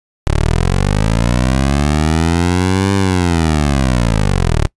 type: linear two-way sweep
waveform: 15% pulse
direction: up then down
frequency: 34.65 to 99.3 to 34.65 Hz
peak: -5 dBFS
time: 0.27-4.67 s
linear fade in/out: 0 ms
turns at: 2.94 s
effects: noise-tail reverb RT60 0.1 s tail -23 dB re dry + resampled to 24000 Hz